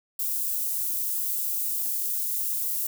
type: high-pass noise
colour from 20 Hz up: white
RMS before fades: -28 dBFS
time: 0.19-2.87 s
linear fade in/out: 5 ms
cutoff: 12000 Hz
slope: 12 dB/octave
effects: none